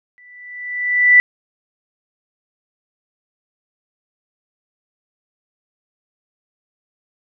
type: tone with exponential growth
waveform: sine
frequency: 1975.5 Hz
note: B6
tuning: in tune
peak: -4 dBFS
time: 0.18-1.2 s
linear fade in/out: 0 ms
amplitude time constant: 220 ms
effects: none